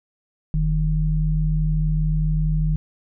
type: tone pair together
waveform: sine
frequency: 43.58 / 155.56 Hz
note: F1 / D#3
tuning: -3 / 0 cents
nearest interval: octave + minor seventh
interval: 2203 cents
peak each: -20 dBFS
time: 0.54-2.76 s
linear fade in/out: 0 ms
effects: none